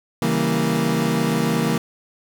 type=chord; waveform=30% pulse; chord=C# diminished seventh; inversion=none; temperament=equal; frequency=138.59 / 164.81 / 196 / 233.1 Hz; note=C#3 / E3 / G3 / Bb3; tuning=0 / 0 / 0 / 0 cents; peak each=-24 / -20 / -24 / -19 dBFS; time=0.22-1.78 s; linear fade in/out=2 ms; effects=none